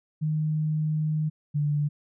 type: tone pair in turn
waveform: sine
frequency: 154.4 / 147.21 Hz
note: D#3 / D3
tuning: -13 / +4 cents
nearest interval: minor second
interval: 83 cents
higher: first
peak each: -23 / -22 dBFS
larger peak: second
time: 0.21-1.3 / 1.54-1.89 s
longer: first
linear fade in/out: 20 ms
effects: none